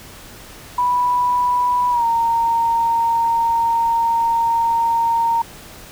sine tone with pitch glide, 984 to 923.4 Hz, B5 to A#5, -7 to -17 cents, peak -14 dBFS, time 0.78-5.42 s, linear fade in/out 5 ms, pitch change -110 cents, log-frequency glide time 1.9-2.05 s, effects pink hiss -39 dBFS RMS until 5.91 s

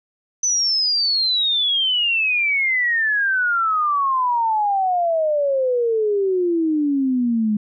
sine exponential sweep, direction down, 6090 to 207.7 Hz, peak -16 dBFS, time 0.43-7.57 s, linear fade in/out 5 ms, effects none

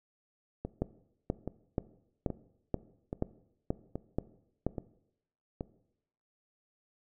two click trains, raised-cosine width 2 ms, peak -22 / -16 dBFS, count 7 / 9, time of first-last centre 0.65-5.609 / 0.82-4.666 s, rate 1.21 / 2.08 Hz, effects noise-tail reverb RT60 0.8 s tail -18 dB re dry

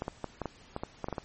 clicks, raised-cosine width 1 ms, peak -19 dBFS, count 11, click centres 0.021 / 0.081 / 0.243 / 0.417 / 0.457 / 0.764 / 0.835 / 1.043 / 1.085 / 1.127 / 1.182 s, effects pink hiss -56 dBFS RMS until 1.24 s + MP3 32 kbps

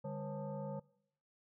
sine tone with frequency modulation, 199.3 Hz, G3, 29 cents sharp, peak -39 dBFS, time 0.04-0.8 s, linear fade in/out 10 ms, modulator 345 Hz, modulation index 1.6, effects noise-tail reverb RT60 0.8 s tail -24 dB re dry

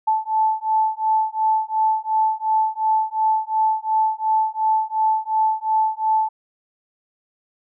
sine beating tone pair, 873 / 875.8 Hz, A5 / A5, -14 / -8 cents, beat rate 2.8 Hz, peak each -20 dBFS, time 0.07-6.29 s, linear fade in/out 10 ms, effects none

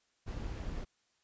brown noise with amplitude modulation, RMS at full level -38 dBFS, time 0.26-0.85 s, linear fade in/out 20 ms, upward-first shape sine, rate 189 Hz, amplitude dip 30%, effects white hiss -75 dBFS RMS until 1.23 s + resampled to 16000 Hz

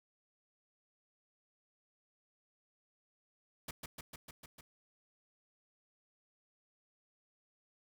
pink noise with echo, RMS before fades -42 dBFS, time 3.68-3.71 s, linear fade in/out 5 ms, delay 150 ms, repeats 6, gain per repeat -2 dB, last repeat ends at 4.61 s, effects none

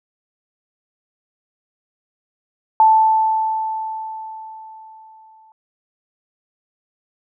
sine tone with exponential decay, 879 Hz, A5, 2 cents flat, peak -7 dBFS, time 2.8-5.52 s, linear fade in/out 1 ms, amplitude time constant 590 ms, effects none

